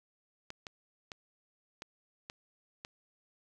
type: clicks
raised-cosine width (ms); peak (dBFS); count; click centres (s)
0.2; -25; 6; 0.504 / 0.668 / 1.118 / 1.821 / 2.299 / 2.849
effects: none